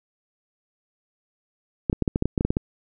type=clicks; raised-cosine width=3 ms; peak=-8 dBFS; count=12; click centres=1.898 / 1.929 / 2.023 / 2.078 / 2.159 / 2.224 / 2.256 / 2.378 / 2.409 / 2.45 / 2.505 / 2.569 s; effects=none